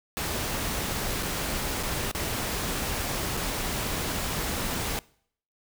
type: noise with dropouts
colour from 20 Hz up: pink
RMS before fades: -30 dBFS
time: 0.17-4.99 s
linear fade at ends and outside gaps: 0 ms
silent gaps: 1.226-1.23 / 1.828-1.834 / 2.114-2.149 / 3.369-3.373 s
effects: noise-tail reverb RT60 0.6 s tail -23 dB re dry